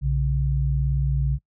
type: tone pair together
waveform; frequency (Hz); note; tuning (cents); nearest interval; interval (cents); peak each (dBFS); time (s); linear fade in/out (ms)
sine; 60.46 / 138.59; B1 / C#3; -36 / 0; octave + major second; 1436; -22; 0.01-1.39; 50
effects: noise-tail reverb RT60 0.1 s tail -22 dB re dry